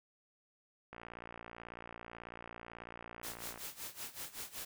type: click train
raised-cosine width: 0.5 ms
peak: -32 dBFS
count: 155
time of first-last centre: 0.93-3.576 s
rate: 58.2 Hz
type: noise with tremolo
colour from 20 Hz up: white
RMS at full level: -43 dBFS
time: 3.23-4.65 s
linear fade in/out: 5 ms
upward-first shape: sine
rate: 5.3 Hz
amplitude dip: 85%
effects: none